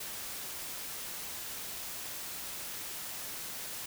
white noise, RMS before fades -41 dBFS, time 0-3.86 s, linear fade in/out 5 ms, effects none

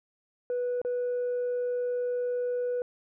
sine tone with dropouts, 491.3 Hz, B4, 9 cents flat, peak -25 dBFS, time 0.5-2.82 s, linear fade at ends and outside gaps 1 ms, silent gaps 0.816-0.849 s, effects tanh soft clip ceiling -25 dBFS

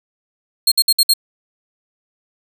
sawtooth tone bursts, 4242 Hz, C8, 23 cents sharp, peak -7 dBFS, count 5, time 0.67-1.137 s, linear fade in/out 5 ms, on 47 ms, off 58 ms, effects none

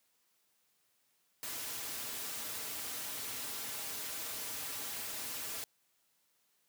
white noise with comb filter, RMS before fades -41 dBFS, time 1.43-5.64 s, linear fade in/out 0 ms, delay 5.5 ms, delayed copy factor -0.5, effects white hiss -75 dBFS RMS until 6.68 s + high-pass 100 Hz 12 dB/octave

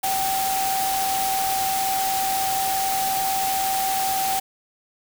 sine tone in noise, 771 Hz, G5, 29 cents flat, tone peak -22 dBFS, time 0.03-4.4 s, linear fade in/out 10 ms, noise white, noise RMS -27 dBFS, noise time 0.03-4.4 s, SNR +2 dB, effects none

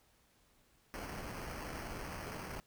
pink noise with sample-and-hold, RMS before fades -44 dBFS, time 0.94-2.6 s, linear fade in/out 0 ms, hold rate 3675 Hz, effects pink hiss -70 dBFS RMS until 2.66 s

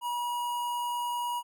square tone with notch filter, 963 Hz, B5, 44 cents flat, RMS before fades -32 dBFS, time 0.01-1.43 s, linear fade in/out 50 ms, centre 5200 Hz, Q 1.2, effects none

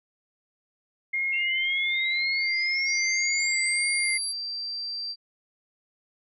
sine tone with vibrato, 2123 Hz, C7, 25 cents sharp, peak -24 dBFS, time 1.13-4.18 s, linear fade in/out 10 ms, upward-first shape sine, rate 1.9 Hz, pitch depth 23 cents each way
sine exponential sweep, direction up, 2700 to 11110 Hz, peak -30 dBFS, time 1.32-4.33 s, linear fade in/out 20 ms
sine tone, 4699 Hz, D8, in tune, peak -30 dBFS, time 2.85-5.16 s, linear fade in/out 50 ms
effects none

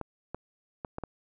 clicks, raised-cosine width 1 ms, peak -21 dBFS, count 5, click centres 0.013 / 0.346 / 0.848 / 0.984 / 1.037 s, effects none

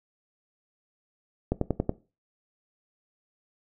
click train, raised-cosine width 2 ms, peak -11 dBFS, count 5, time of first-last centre 1.52-1.894 s, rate 10.7 Hz, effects noise-tail reverb RT60 0.3 s tail -18 dB re dry

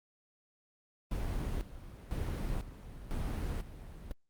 brown noise with tremolo, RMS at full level -35 dBFS, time 1.11-4.12 s, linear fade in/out 5 ms, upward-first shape square, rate 1 Hz, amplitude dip 75%, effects Opus 32 kbps

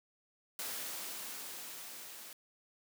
white noise with level ramp, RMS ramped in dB -40 to -50 dBFS, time 0.59-2.33 s, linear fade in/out 2 ms, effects high-pass 200 Hz 12 dB/octave

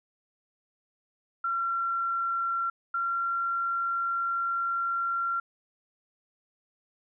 sine tone pair in turn, 1365 / 1372.4 Hz, F6 / F6, -40 / -31 cents, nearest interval unison, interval 9 cents, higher second, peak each -26 dBFS, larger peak neither, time 1.44-2.7 / 2.94-5.4 s, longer second, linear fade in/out 5 ms, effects none

